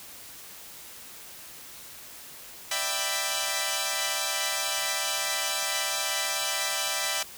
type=chord; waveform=5% pulse; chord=E minor seventh; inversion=third; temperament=equal with one note detuned; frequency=592.1 / 659.3 / 784 / 987.8 Hz; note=D5 / E5 / G5 / B5; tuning=+14 / 0 / 0 / 0 cents; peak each=-22 / -21 / -20 / -21 dBFS; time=2.71-7.23 s; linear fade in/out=5 ms; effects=white hiss -45 dBFS RMS until 7.37 s